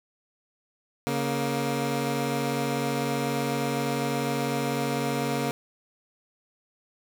15% pulse tone pair together, 140 / 235.9 Hz, C#3 / A#3, +18 / +21 cents, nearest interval major sixth, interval 903 cents, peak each -22 dBFS, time 1.07-5.51 s, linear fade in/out 0 ms, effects none

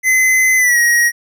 square tone with pitch glide, 2041 to 1893.4 Hz, C7 to A#6, -44 to +26 cents, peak -10 dBFS, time 0.03-1.12 s, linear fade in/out 50 ms, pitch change -130 cents, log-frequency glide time 0.57-0.78 s, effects none

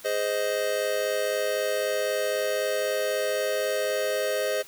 square chord, Ab major, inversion none, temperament just, 415.3 / 519.1 / 623 Hz, Ab4 / C5 / Eb5, 0 / -14 / +2 cents, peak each -32 / -29 / -29 dBFS, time 0.04-4.63 s, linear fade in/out 20 ms, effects white hiss -48 dBFS RMS until 4.67 s

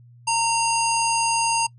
harmonic tone with a mistuned harmonic, 919 Hz, A#5, 25 cents flat, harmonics 1 / 3 / 5 / 7 / 9 / 10, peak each -21 / -26 / -28 / -29 / -31 / -31 dBFS, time 0.27-1.67 s, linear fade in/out 10 ms, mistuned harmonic 5, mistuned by +83 cents, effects noise-tail reverb RT60 0.1 s tail -25 dB re dry + added 120 Hz sine -46 dBFS peak until 1.78 s

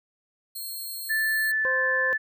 5% pulse tone, 4244 Hz, C8, 24 cents sharp, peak -26 dBFS, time 0.55-1.52 s, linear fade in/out 10 ms
sine tone with pitch glide, 1760 to 1748.9 Hz, A6 to A6, 0 to -11 cents, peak -22 dBFS, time 1.09-2.18 s, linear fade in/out 20 ms, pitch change -11 cents, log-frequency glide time 1.24-1.68 s
harmonic tone, 521 Hz, C5, 7 cents flat, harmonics 1 / 2 / 3, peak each -29 / -33 / -36 dBFS, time 1.65-2.13 s, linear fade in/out 0 ms
effects none

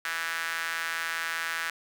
sawtooth tone with high-pass filter, 164.9 Hz, E3, 1 cent sharp, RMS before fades -32 dBFS, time 0.05-1.7 s, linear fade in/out 2 ms, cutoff 1600 Hz, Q 3.1, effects none

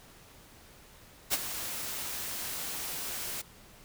white noise with ADSR envelope, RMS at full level -26 dBFS, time 1.3-3.42 s, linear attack 34 ms, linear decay 33 ms, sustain -11 dB, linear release 12 ms, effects pink hiss -55 dBFS RMS until 3.84 s

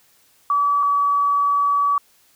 sine tone pair in turn, 1147 / 1142.2 Hz, D6 / D6, -41 / -49 cents, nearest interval unison, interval 8 cents, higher first, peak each -15 dBFS, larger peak neither, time 0.5-0.83 / 0.83-1.98 s, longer second, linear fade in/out 2 ms, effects white hiss -57 dBFS RMS until 2.35 s

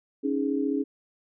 sine chord, C# suspended second, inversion none, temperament just, 277.2 / 311.8 / 415.8 Hz, C#4 / D#4 / G#4, 0 / +4 / +2 cents, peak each -26 / -30 / -30 dBFS, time 0.23-0.84 s, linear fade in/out 20 ms, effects none

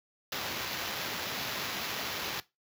violet noise with sample-and-hold, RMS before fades -36 dBFS, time 0.32-2.4 s, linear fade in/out 2 ms, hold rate 8820 Hz, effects noise-tail reverb RT60 0.2 s tail -18 dB re dry + high-pass 80 Hz 12 dB/octave

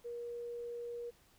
sine tone, 475.5 Hz, A#4, 34 cents sharp, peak -40 dBFS, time 0.04-1.11 s, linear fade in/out 20 ms, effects pink hiss -67 dBFS RMS until 1.38 s

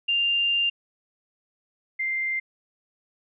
sine tone pair in turn, 2794 / 2093 Hz, F7 / C7, 0 / 0 cents, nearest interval perfect fourth, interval 500 cents, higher first, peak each -20 / -24 dBFS, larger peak first, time 0.08-0.7 / 1.99-2.4 s, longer first, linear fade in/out 10 ms, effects none

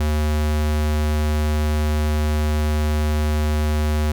square tone, 75.8 Hz, D#2, 45 cents flat, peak -18 dBFS, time 0-4.12 s, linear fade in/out 5 ms, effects none

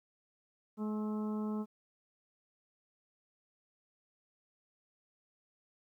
harmonic tone with a mistuned harmonic, 213 Hz, G#3, 44 cents sharp, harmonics 1 / 2 / 3 / 4 / 5 / 6, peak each -34 / -43 / -53 / -51 / -51 / -53 dBFS, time 0.77-1.66 s, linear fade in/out 50 ms, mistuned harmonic 6, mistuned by +36 cents, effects 12-bit

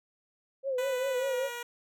sine tone with vibrato, 523.3 Hz, C5, in tune, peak -28 dBFS, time 0.63-1.5 s, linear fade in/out 50 ms, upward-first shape triangle, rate 5.1 Hz, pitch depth 100 cents each way
10% pulse tone with pitch glide, 496.1 to 478.9 Hz, B4 to A#4, +8 to +47 cents, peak -28 dBFS, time 0.78-1.63 s, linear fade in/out 5 ms, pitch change -61 cents, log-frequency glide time 1.11-1.35 s
effects none

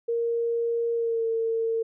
sine tone with pitch glide, 466.2 to 453.5 Hz, A#4 to A#4, 0 to -48 cents, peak -23 dBFS, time 0.08-1.83 s, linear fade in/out 10 ms, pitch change -48 cents, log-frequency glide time 0.94-1.26 s, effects none

